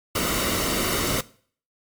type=noise with comb filter; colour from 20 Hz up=pink; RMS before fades=-24 dBFS; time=0.15-1.21 s; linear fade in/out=5 ms; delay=1.2 ms; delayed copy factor=-0.55; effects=noise-tail reverb RT60 0.5 s tail -20 dB re dry + MP3 96 kbps